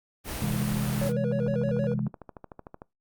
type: noise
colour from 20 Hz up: pink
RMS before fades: -34 dBFS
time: 0.24-1.13 s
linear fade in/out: 50 ms
type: chord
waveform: sine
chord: C augmented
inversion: none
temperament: equal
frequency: 130.81 / 164.81 / 207.7 Hz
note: C3 / E3 / G#3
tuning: 0 / 0 / 0 cents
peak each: -29 / -33 / -29 dBFS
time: 0.42-2.08 s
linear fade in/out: 2 ms
type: tone with vibrato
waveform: triangle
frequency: 519 Hz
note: C5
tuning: 14 cents flat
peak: -26 dBFS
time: 1.01-1.94 s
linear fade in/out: 5 ms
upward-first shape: square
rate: 6.4 Hz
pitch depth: 130 cents each way
type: click train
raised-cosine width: 1 ms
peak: -27 dBFS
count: 22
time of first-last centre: 1.24-2.819 s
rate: 13.3 Hz
effects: noise-tail reverb RT60 0.2 s tail -24 dB re dry + Opus 32 kbps